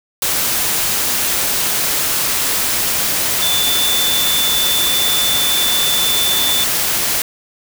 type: tone in noise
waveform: sine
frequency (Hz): 3520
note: A7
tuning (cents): 0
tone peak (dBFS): -16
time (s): 3.42-6.64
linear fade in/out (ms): 2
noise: white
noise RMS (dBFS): -17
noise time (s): 0.22-7.22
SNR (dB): -2
effects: none